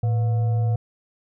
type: tone with frequency modulation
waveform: sine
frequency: 111.8 Hz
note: A2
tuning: 28 cents sharp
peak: -18 dBFS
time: 0.03-0.76 s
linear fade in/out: 5 ms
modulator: 603 Hz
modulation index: 0.25
effects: none